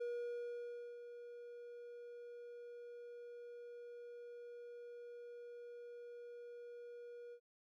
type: tone with ADSR envelope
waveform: triangle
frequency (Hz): 479.1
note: A#4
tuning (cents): +47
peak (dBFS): -37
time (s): 0-7.4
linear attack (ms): 15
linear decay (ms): 960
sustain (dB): -11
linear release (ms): 71
effects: none